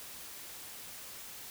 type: silence
effects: white hiss -47 dBFS RMS until 1.5 s